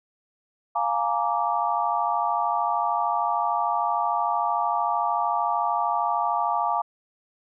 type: chord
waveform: sine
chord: Bb dominant seventh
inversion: second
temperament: just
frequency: 699.2 / 839.1 / 932.3 / 1165.4 Hz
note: F5 / Ab5 / Bb5 / D6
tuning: +2 / +18 / 0 / -14 cents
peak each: -27 dBFS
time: 0.75-6.82 s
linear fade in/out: 10 ms
effects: none